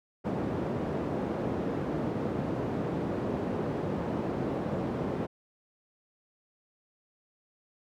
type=band-pass noise; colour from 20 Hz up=white; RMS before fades=-32 dBFS; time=0.24-5.27 s; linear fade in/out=20 ms; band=110 to 410 Hz; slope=12 dB/octave; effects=none